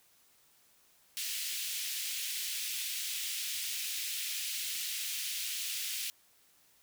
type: high-pass noise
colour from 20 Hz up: pink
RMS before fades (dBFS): -37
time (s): 1.17-6.1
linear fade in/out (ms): 0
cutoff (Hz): 2500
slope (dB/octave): 24
effects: white hiss -66 dBFS RMS until 6.82 s